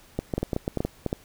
clicks, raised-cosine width 2 ms, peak -12 dBFS, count 12, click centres 0.19 / 0.338 / 0.38 / 0.43 / 0.532 / 0.564 / 0.679 / 0.773 / 0.805 / 0.85 / 1.063 / 1.129 s, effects pink hiss -54 dBFS RMS until 1.24 s

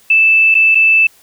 sine tone with dropouts, 2637 Hz, E7, in tune, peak -6 dBFS, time 0.1-1.07 s, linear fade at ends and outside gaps 5 ms, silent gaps 0.544-0.55 / 0.748-0.753 s, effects white hiss -48 dBFS RMS until 1.22 s

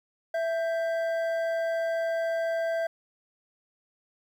triangle tone pair together, 662 / 1576 Hz, E5 / G6, +7 / +9 cents, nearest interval octave + minor third, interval 1502 cents, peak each -24 / -35 dBFS, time 0.34-2.87 s, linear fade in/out 5 ms, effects 10-bit

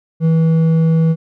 sine tone with hard clipping, 162.3 Hz, E3, 27 cents flat, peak -11 dBFS, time 0.2-1.16 s, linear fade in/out 50 ms, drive 5 dB, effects none

